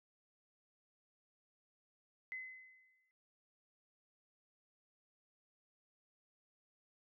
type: tone with exponential decay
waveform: sine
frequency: 2038 Hz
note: C7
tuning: 46 cents flat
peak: -40 dBFS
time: 2.32-3.11 s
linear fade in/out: 0 ms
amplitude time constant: 170 ms
effects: none